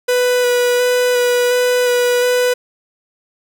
45% pulse tone with vibrato, 492.9 Hz, B4, 3 cents flat, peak -12 dBFS, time 0.08-2.54 s, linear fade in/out 10 ms, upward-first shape square, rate 1.4 Hz, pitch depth 11 cents each way, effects 9-bit

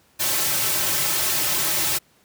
white noise with comb filter, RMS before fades -22 dBFS, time 0.19-1.99 s, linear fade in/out 20 ms, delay 4.2 ms, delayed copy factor -0.85, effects pink hiss -59 dBFS RMS until 2.24 s + high-pass 80 Hz 12 dB/octave

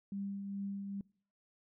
sine tone with tremolo, 198.5 Hz, G3, 22 cents sharp, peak -36 dBFS, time 0.12-1.01 s, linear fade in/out 2 ms, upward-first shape triangle, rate 2.4 Hz, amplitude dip 40%, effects noise-tail reverb RT60 0.5 s tail -24 dB re dry

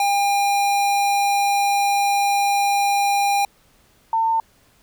square / sine tone pair in turn, 804 / 901.6 Hz, G5 / A5, +44 / +42 cents, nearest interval major second, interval 198 cents, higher second, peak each -17 / -16 dBFS, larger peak second, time 0-3.45 / 4.13-4.4 s, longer first, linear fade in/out 2 ms, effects pink hiss -57 dBFS RMS until 4.82 s

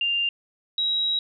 sine tone pair in turn, 2794 / 3846 Hz, F7 / B7, 0 / -47 cents, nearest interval tritone, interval 553 cents, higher second, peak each -21 dBFS, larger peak neither, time 0.01-0.29 / 0.78-1.19 s, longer second, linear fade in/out 2 ms, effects none

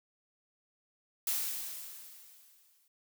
blue noise with exponential decay, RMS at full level -31 dBFS, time 1.27-2.88 s, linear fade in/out 2 ms, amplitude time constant 350 ms, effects none

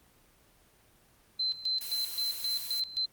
sine tone with tremolo, 4082 Hz, C8, 44 cents flat, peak -27 dBFS, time 1.39-3.06 s, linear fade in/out 10 ms, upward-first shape square, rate 3.8 Hz, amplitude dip 80%
blue noise, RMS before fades -39 dBFS, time 1.81-2.8 s, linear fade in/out 0 ms
effects pink hiss -63 dBFS RMS until 3.12 s + Opus 24 kbps

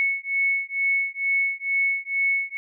sine beating tone pair, 2205 / 2207.2 Hz, C#7 / C#7, -10 / -8 cents, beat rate 2.2 Hz, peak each -24 dBFS, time 0-2.57 s, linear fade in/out 0 ms, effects none

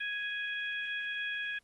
harmonic tone, 830.6 Hz, G#5, in tune, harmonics 2 / 3 / 4, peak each -35 / -39 / -41 dBFS, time 0-1.59 s, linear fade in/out 10 ms, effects pink hiss -70 dBFS RMS until 1.63 s + Opus 32 kbps

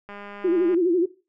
click train, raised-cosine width 0.5 ms, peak -25 dBFS, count 134, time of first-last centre 0.09-0.745 s, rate 203 Hz
sine tone with vibrato, 351.1 Hz, F4, 9 cents sharp, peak -17 dBFS, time 0.44-1.06 s, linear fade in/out 10 ms, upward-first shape sine, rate 12 Hz, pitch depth 110 cents each way
effects noise-tail reverb RT60 0.3 s tail -18 dB re dry

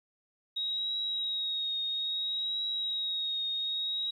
sine tone with vibrato, 3789 Hz, A#7, 27 cents sharp, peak -30 dBFS, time 0.56-4.11 s, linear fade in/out 10 ms, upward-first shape triangle, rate 0.6 Hz, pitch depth 36 cents each way, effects 11-bit

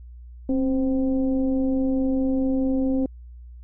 sine tone with frequency modulation, 266.3 Hz, C4, 31 cents sharp, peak -19 dBFS, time 0.49-3.06 s, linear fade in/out 2 ms, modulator 254 Hz, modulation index 0.68, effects added 60 Hz sine -39 dBFS peak until 3.63 s

